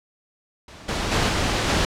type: noise with level steps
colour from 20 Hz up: pink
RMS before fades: -42 / -25 / -20 / -22 / -20 dBFS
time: 0.68-1.85 s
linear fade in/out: 2 ms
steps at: 0.88 / 1.11 / 1.28 / 1.67 s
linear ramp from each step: 10 ms
effects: low-pass 6000 Hz 12 dB/octave